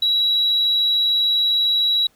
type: tone with vibrato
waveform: sine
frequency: 3891 Hz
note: B7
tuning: 27 cents flat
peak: -14 dBFS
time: 0.02-2.07 s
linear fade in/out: 5 ms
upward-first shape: triangle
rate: 20 Hz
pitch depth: 13 cents each way
effects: tanh soft clip ceiling -11 dBFS + pink hiss -59 dBFS RMS until 2.15 s